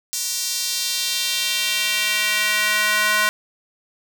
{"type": "tone with high-pass filter sweep", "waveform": "square", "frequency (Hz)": 211.6, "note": "G#3", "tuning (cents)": 33, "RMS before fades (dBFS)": -21, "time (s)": [0.13, 3.29], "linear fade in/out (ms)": 0, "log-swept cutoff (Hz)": [6000, 1400], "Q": 1.6, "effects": []}